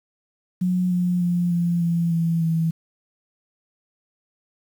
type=tone with pitch steps; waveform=sine; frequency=181.4 / 178.28 / 175.22 / 172.21 / 169.25 / 166.34 / 163.49 Hz; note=F#3 / F3 / F3 / F3 / E3 / E3 / E3; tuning=-34 / +36 / +6 / -24 / +46 / +16 / -14 cents; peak=-18 dBFS; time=0.61-2.71 s; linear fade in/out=10 ms; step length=300 ms; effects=8-bit